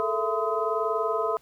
sine tone cluster, 430.6 / 451.4 / 668 / 1021 / 1263 Hz, A4 / A4 / E5 / C6 / D#6, -37 / +44 / +23 / -43 / +26 cents, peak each -30 dBFS, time 0-1.37 s, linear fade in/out 0 ms, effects pink hiss -60 dBFS RMS until 1.41 s

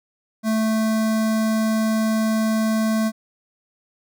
square tone with notch filter, 220 Hz, A3, in tune, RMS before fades -20 dBFS, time 0.43-3.12 s, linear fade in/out 50 ms, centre 2800 Hz, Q 1.7, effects none

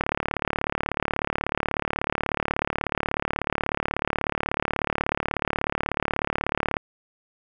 click train, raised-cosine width 0.5 ms, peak -8 dBFS, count 247, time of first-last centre 0.01-6.768 s, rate 36.4 Hz, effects none

